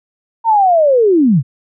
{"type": "linear sweep", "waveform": "sine", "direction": "down", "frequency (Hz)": [932.3, 114], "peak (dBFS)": -7, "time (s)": [0.44, 1.43], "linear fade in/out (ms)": 50, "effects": []}